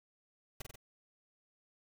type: noise with echo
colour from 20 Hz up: pink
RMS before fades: -43 dBFS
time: 0.6-0.62 s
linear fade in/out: 5 ms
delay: 46 ms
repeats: 3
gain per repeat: -3 dB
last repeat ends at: 0.758 s
effects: none